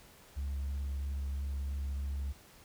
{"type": "tone with vibrato", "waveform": "sine", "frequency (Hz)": 69.3, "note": "C#2", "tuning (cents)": 0, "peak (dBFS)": -31, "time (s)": [0.36, 2.33], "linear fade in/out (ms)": 20, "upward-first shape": "sine", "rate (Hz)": 3, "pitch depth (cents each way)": 10, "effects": ["tanh soft clip ceiling -32 dBFS", "pink hiss -58 dBFS RMS until 2.64 s"]}